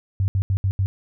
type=tone bursts at uneven times; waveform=sine; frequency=96.6 Hz; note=G2; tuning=25 cents flat; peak=-17 dBFS; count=5; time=0.2-0.28 / 0.35-0.42 / 0.5-0.57 / 0.64-0.71 / 0.79-0.86 s; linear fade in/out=0 ms; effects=none